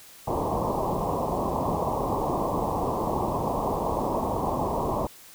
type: low-pass noise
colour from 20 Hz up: white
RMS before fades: -27 dBFS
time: 0.27-5.07 s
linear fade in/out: 5 ms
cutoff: 1100 Hz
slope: 96 dB/octave
effects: white hiss -49 dBFS RMS until 5.34 s